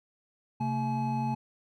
triangle tone cluster, 133.3 / 225.2 / 850 Hz, C3 / A3 / G#5, +33 / +40 / +40 cents, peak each -30 dBFS, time 0.6-1.35 s, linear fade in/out 10 ms, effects none

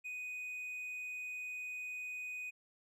triangle tone, 2491 Hz, D#7, 1 cent sharp, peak -39 dBFS, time 0.04-2.51 s, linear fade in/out 20 ms, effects none

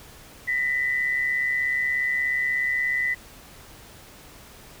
sine tone pair together, 1852 / 1988.7 Hz, A#6 / B6, -12 / +12 cents, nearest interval minor second, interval 124 cents, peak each -31 / -22 dBFS, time 0.47-3.15 s, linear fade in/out 20 ms, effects pink hiss -47 dBFS RMS until 4.8 s

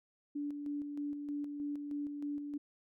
sine tone with tremolo, 290 Hz, D4, 22 cents flat, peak -35 dBFS, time 0.35-2.58 s, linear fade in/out 10 ms, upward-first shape square, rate 3.2 Hz, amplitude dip 40%, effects none

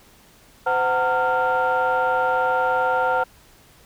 sine tone cluster, 513 / 743 / 913 / 1392 Hz, C5 / F#5 / A#5 / F6, -34 / +7 / -36 / -6 cents, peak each -22 dBFS, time 0.66-3.24 s, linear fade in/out 10 ms, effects tanh soft clip ceiling -12 dBFS + pink hiss -52 dBFS RMS until 3.85 s

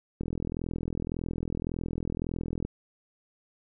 click train, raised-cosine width 3 ms, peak -19 dBFS, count 103, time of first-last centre 0.21-2.65 s, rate 41.8 Hz, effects none

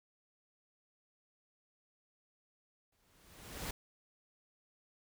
pink noise with exponential growth, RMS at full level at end -39 dBFS, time 2.92-3.71 s, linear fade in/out 5 ms, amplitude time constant 170 ms, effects none

